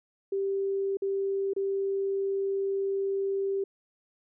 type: tone with dropouts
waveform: sine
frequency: 392 Hz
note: G4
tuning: in tune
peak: -26 dBFS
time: 0.32-3.64 s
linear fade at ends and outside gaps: 5 ms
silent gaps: 0.971-1.02 / 1.535-1.563 s
effects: none